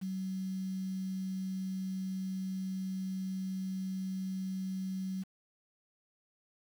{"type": "tone with quantisation", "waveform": "sine", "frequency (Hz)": 189.1, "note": "F#3", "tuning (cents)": 38, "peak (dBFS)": -34, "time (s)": [0.01, 5.24], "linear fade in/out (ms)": 20, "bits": 9, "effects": []}